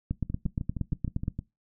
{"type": "two click trains", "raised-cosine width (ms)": 5, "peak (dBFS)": [-16, -20], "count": [11, 8], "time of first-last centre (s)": [[0.11, 1.281], [0.3, 1.39]], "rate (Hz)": [8.54, 6.42], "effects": ["noise-tail reverb RT60 0.2 s tail -20 dB re dry"]}